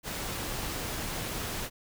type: noise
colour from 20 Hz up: pink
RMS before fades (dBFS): -35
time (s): 0.03-1.7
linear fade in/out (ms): 50
effects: none